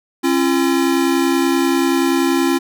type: tone pair together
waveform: square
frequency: 270.7 / 341.1 Hz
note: C#4 / F4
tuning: -41 / -41 cents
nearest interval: major third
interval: 400 cents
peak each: -17 dBFS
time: 0.23-2.59 s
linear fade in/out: 20 ms
effects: none